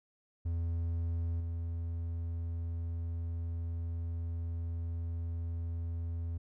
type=tone with level steps; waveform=triangle; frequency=83.9 Hz; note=E2; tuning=31 cents sharp; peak=-29 / -32 dBFS; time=0.45-6.38 s; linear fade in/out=10 ms; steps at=1.4 s; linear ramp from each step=2 ms; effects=none